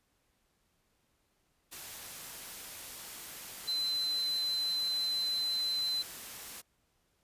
sine tone in noise, 4053 Hz, B7, 44 cents sharp, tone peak -30 dBFS, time 3.67-6.03 s, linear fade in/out 20 ms, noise white, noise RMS -45 dBFS, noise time 1.71-6.62 s, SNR +12 dB, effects pink hiss -75 dBFS RMS until 7.23 s + resampled to 32000 Hz

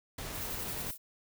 pink noise, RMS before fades -41 dBFS, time 0.18-0.91 s, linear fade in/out 5 ms
violet noise with tremolo, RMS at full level -39 dBFS, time 0.32-0.98 s, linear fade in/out 50 ms, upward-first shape square, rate 11 Hz, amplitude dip 35%
effects none

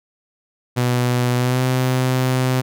sawtooth tone with pitch glide, 123.47 to 128.56 Hz, B2 to C3, 0 to -30 cents, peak -12 dBFS, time 0.76-2.62 s, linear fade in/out 20 ms, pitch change +70 cents, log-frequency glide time 1.37-1.63 s, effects none

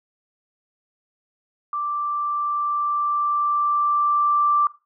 sine tone with level ramp, 1174.7 Hz, D6, in tune, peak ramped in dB -23 to -15 dBFS, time 1.73-4.67 s, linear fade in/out 2 ms, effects noise-tail reverb RT60 0.3 s tail -19 dB re dry

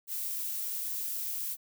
violet noise, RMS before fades -35 dBFS, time 0.07-1.57 s, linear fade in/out 50 ms, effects none

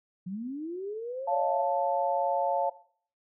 sine linear sweep, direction up, 173.2 to 685 Hz, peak -33 dBFS, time 0.26-1.63 s, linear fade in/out 10 ms
sine chord, Db augmented, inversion none, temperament equal, 554.4 / 698.5 / 880 Hz, Db5 / F5 / A5, 0 / 0 / 0 cents, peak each -29 dBFS, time 1.27-2.7 s, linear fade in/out 10 ms
effects noise-tail reverb RT60 0.5 s tail -17 dB re dry

